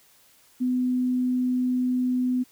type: tone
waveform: sine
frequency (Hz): 251.6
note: B3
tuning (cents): +32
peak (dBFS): -21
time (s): 0.6-2.44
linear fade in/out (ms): 20
effects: white hiss -58 dBFS RMS until 2.51 s